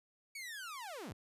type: linear sweep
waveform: sawtooth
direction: down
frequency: 2280 to 61.74 Hz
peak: -40 dBFS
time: 0.35-1.13 s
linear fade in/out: 5 ms
effects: resampled to 32000 Hz

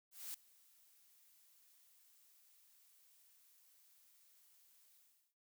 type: noise with ADSR envelope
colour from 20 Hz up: blue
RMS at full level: -45 dBFS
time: 0.11-5.35 s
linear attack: 230 ms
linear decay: 6 ms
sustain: -24 dB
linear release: 370 ms
effects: noise-tail reverb RT60 0.1 s tail -24 dB re dry

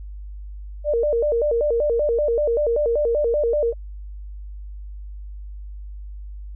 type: tone with vibrato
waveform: sine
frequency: 526 Hz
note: C5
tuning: 9 cents sharp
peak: -17 dBFS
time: 0.84-3.74 s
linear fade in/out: 50 ms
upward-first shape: square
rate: 5.2 Hz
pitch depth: 210 cents each way
effects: added 50 Hz sine -32 dBFS peak until 6.55 s

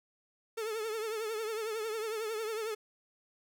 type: tone with vibrato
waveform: 45% pulse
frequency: 439.3 Hz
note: A4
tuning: 3 cents flat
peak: -34 dBFS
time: 0.57-2.75 s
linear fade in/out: 10 ms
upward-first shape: triangle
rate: 11 Hz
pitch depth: 90 cents each way
effects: 12-bit

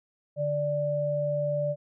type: tone pair together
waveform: sine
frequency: 146.83 / 587.3 Hz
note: D3 / D5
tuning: 0 / 0 cents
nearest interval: 2 octaves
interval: 2400 cents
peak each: -31 / -26 dBFS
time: 0.36-1.76 s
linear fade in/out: 50 ms
effects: none

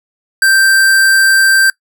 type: tone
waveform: square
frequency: 1568 Hz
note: G6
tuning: in tune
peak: -7 dBFS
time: 0.42-1.7 s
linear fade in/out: 2 ms
effects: noise-tail reverb RT60 0.1 s tail -22 dB re dry

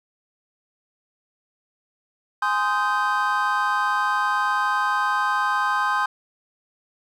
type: chord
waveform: triangle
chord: Ab major seventh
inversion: none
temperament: just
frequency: 830.6 / 1038.3 / 1245.9 / 1557.4 Hz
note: Ab5 / C6 / Eb6 / G6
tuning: 0 / -14 / +2 / -12 cents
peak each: -25 / -22 / -24 / -23 dBFS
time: 2.42-6.06 s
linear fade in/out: 5 ms
effects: none

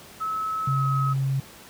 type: tone with pitch glide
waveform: sine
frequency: 1295 to 1277.2 Hz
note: E6 to D#6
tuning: -31 to +45 cents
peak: -25 dBFS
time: 0.2-1.14 s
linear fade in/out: 20 ms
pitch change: -24 cents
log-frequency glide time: 0.67-0.85 s
type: tone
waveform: sine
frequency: 135.1 Hz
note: C#3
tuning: 44 cents flat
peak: -21 dBFS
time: 0.67-1.4 s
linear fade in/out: 5 ms
effects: pink hiss -46 dBFS RMS until 1.69 s + high-pass 80 Hz 12 dB/octave

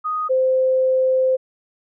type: tone pair in turn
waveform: sine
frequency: 1244.5 / 519.3 Hz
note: D#6 / C5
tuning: 0 / -13 cents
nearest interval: octave + minor third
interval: 1513 cents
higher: first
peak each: -20 / -14 dBFS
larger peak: second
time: 0.04-0.29 / 0.29-1.37 s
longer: second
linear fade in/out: 20 ms
effects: none

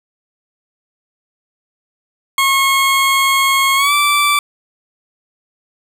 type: tone with pitch glide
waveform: 20% pulse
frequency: 1087 to 1165 Hz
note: C#6 to D6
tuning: -34 to -14 cents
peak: -6 dBFS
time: 2.38-4.39 s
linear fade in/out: 2 ms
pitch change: +120 cents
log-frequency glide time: 3.76-3.93 s
effects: none

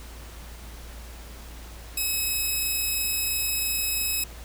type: tone pair together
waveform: 5% pulse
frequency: 2567 / 3839 Hz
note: E7 / B7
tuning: -47 / -50 cents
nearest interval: perfect fifth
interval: 697 cents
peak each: -16 / -25 dBFS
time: 1.97-4.24 s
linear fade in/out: 5 ms
effects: added 57 Hz sine -40 dBFS peak until 4.44 s + pink hiss -46 dBFS RMS until 4.44 s

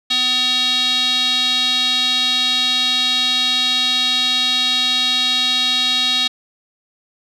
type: tone with band-pass filter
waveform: square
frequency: 252.6 Hz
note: B3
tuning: 39 cents sharp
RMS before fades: -17 dBFS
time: 0.1-6.28 s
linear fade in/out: 10 ms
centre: 3700 Hz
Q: 7
effects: none

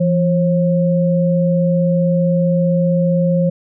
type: tone pair together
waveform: sine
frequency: 170 / 538.2 Hz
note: F3 / C5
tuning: -46 / +49 cents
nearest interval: octave + minor sixth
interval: 1995 cents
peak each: -13 / -17 dBFS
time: 0-3.5 s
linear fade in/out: 10 ms
effects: none

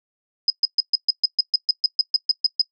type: tone bursts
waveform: sine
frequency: 5030 Hz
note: D#8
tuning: 18 cents sharp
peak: -13 dBFS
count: 15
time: 0.48-2.615 s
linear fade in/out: 2 ms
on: 21 ms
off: 130 ms
effects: noise-tail reverb RT60 0.1 s tail -19 dB re dry

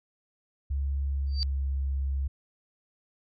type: tone with pitch glide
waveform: sine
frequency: 69.3 to 68.07 Hz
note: C#2 to C#2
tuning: 0 to -31 cents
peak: -26 dBFS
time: 0.7-2.28 s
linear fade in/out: 10 ms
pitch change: -31 cents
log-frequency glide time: 1.06-1.65 s
type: tone with exponential growth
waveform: sine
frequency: 4638 Hz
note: D8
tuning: 22 cents flat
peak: -25 dBFS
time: 1.27-1.43 s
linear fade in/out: 0 ms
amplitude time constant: 33 ms
effects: none

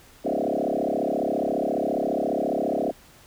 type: tone with frequency modulation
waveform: sine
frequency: 466.2 Hz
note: A#4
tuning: in tune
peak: -22 dBFS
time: 0.24-2.92 s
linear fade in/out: 20 ms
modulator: 34.6 Hz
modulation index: 6.9
effects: pink hiss -52 dBFS RMS until 3.26 s

